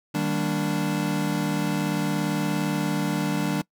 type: chord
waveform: square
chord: Eb major seventh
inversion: none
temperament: equal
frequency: 155.56 / 196 / 233.1 / 293.7 Hz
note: Eb3 / G3 / Bb3 / D4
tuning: 0 / 0 / 0 / 0 cents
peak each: -29 / -29 / -34 / -28 dBFS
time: 0.14-3.62 s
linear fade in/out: 10 ms
effects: noise-tail reverb RT60 0.1 s tail -22 dB re dry